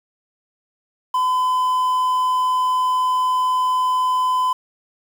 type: tone with quantisation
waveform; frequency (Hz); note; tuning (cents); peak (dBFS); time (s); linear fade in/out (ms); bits
triangle; 1013; B5; +44; -14; 1.14-4.53; 5; 7
effects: none